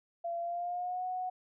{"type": "tone with pitch glide", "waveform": "sine", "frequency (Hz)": [683, 736.3], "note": ["F5", "F#5"], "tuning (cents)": [-39, -9], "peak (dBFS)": -33, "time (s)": [0.24, 1.3], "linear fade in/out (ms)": 10, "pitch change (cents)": 130, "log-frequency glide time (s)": [0.4, 1.05], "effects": []}